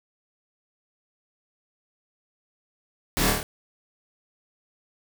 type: noise with echo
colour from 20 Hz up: pink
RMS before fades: -25 dBFS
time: 3.17-3.3 s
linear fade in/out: 0 ms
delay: 26 ms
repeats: 5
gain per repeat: -2 dB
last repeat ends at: 3.43 s
effects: none